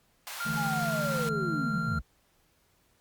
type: high-pass noise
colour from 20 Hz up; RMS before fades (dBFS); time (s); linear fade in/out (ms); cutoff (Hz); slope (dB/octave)
pink; -40; 0.27-1.29; 0; 760; 24
type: tone with pitch glide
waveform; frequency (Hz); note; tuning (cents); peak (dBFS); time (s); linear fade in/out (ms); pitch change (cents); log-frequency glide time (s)
triangle; 1396.9 to 1384; F6 to F6; 0 to -16; -30; 0.4-1.99; 5; -16; 0.94-1.11
type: chord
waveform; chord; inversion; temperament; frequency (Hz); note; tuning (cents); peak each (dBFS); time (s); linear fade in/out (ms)
triangle; D suspended second; none; just; 146.83 / 165.19 / 220.2; D3 / E3 / A3; 0 / +4 / +2; -33 / -33 / -33; 0.45-2; 20
type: linear sweep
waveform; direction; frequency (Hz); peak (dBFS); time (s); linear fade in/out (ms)
sine; down; 853 to 49; -32; 0.56-2.02; 20
effects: pink hiss -68 dBFS RMS until 3 s + Opus 48 kbps